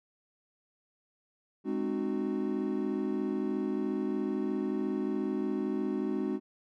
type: chord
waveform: triangle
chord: Ab dominant seventh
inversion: none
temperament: equal with one note detuned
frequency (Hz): 207.7 / 261.6 / 304.7 / 370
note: Ab3 / C4 / Eb4 / Gb4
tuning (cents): 0 / 0 / -36 / 0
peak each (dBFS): -33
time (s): 1.64-6.4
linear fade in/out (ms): 50
effects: none